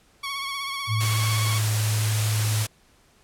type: tone with vibrato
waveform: 15% pulse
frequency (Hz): 1108.7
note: C#6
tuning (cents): 0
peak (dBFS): -22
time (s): 0.23-1.59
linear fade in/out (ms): 10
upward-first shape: triangle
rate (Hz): 16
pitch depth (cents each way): 48
type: tone with pitch glide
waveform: sine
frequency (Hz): 109.3 to 107.73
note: A2 to A2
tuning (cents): -11 to -36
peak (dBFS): -21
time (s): 0.87-2.67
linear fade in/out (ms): 50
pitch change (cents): -25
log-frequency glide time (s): 1.28-1.73
type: noise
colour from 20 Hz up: white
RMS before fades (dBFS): -28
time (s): 1-2.67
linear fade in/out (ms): 10
effects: pink hiss -59 dBFS RMS until 3.23 s + low-pass 11000 Hz 12 dB/octave